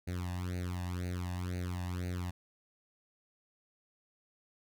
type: tone with flanger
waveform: sawtooth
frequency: 89.7 Hz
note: F2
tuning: 47 cents sharp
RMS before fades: -37 dBFS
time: 0.07-2.31 s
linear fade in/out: 10 ms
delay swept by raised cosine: 0.46 to 1.13 ms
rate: 2 Hz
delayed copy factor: +1
effects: none